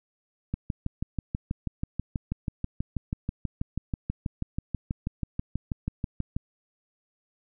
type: click train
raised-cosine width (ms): 5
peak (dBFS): -16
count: 37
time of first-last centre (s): 0.54-6.365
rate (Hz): 6.18
effects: none